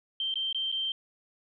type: tone with dropouts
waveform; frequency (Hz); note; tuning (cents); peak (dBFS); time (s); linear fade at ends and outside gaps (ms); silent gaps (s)
sine; 3137; G7; +1; -28; 0.2-0.92; 2; 0.341-0.356 / 0.528-0.546 / 0.717-0.724
effects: none